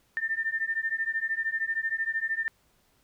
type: beating tone pair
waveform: sine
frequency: 1792 / 1805 Hz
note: A6 / A6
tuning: +31 / +44 cents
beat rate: 13 Hz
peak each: -30 dBFS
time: 0.17-2.48 s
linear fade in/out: 0 ms
effects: pink hiss -67 dBFS RMS until 3.03 s